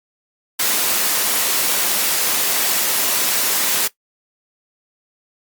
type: high-pass noise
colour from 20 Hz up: white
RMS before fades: -18 dBFS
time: 0.59-3.88 s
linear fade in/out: 10 ms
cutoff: 220 Hz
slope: 12 dB/octave
effects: noise-tail reverb RT60 0.1 s tail -17 dB re dry + Opus 48 kbps